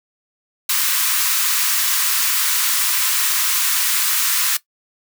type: high-pass noise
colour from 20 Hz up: white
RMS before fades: -18 dBFS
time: 0.69-4.57 s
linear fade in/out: 5 ms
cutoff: 990 Hz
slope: 48 dB/octave
effects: noise-tail reverb RT60 0.1 s tail -17 dB re dry